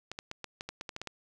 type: clicks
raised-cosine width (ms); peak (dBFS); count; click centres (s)
0.2; -21; 11; 0.116 / 0.189 / 0.314 / 0.443 / 0.609 / 0.69 / 0.811 / 0.892 / 0.964 / 1.016 / 1.073
effects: none